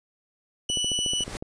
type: tone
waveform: sawtooth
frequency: 2960 Hz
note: F#7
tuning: in tune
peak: -21 dBFS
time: 0.69-1.24 s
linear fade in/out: 5 ms
type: click train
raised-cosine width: 2 ms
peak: -21 dBFS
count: 11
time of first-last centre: 0.7-1.425 s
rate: 13.8 Hz
type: noise with exponential growth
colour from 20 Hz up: pink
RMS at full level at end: -33 dBFS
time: 0.94-1.37 s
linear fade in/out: 1 ms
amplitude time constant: 93 ms
effects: resampled to 22050 Hz